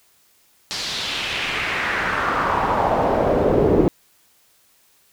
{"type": "noise with band-pass filter sweep", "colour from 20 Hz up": "brown", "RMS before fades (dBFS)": -20, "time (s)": [0.71, 3.88], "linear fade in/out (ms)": 0, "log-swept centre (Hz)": [4900, 360], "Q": 2.3, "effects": ["white hiss -58 dBFS RMS until 5.12 s"]}